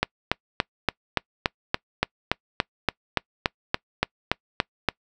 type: click train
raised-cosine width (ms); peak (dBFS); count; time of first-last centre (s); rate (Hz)
0.3; -3; 18; 0.03-4.887; 3.5
effects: noise-tail reverb RT60 0.1 s tail -26 dB re dry